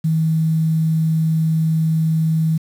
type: tone with quantisation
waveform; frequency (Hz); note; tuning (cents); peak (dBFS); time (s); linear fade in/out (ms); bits
sine; 159.9; D#3; +48; -14; 0.04-2.58; 10; 7
effects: none